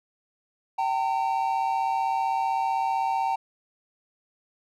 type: tone pair together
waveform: triangle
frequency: 774.3 / 910 Hz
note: G5 / A#5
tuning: -22 / -42 cents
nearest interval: minor third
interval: 280 cents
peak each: -24 dBFS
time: 0.78-3.36 s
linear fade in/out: 10 ms
effects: none